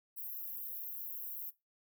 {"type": "high-pass noise", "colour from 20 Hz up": "pink", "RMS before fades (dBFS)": -43, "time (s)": [0.16, 1.51], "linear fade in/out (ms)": 20, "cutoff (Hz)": 12000, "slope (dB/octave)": 96, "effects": ["noise-tail reverb RT60 0.2 s tail -18 dB re dry"]}